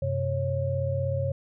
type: tone cluster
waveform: sine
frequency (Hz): 93.8 / 130.1 / 547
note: F#2 / C3 / C#5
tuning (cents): +24 / -9 / -23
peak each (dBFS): -29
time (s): 0.02-1.32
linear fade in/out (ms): 5
effects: none